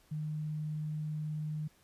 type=tone; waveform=sine; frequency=153.1 Hz; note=D#3; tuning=28 cents flat; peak=-34 dBFS; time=0.11-1.68 s; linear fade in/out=10 ms; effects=pink hiss -66 dBFS RMS until 1.83 s + resampled to 32000 Hz